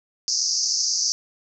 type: band-pass noise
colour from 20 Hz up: white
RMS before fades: -23 dBFS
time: 0.28-1.12 s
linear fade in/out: 0 ms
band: 4700 to 6400 Hz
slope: 96 dB/octave
effects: none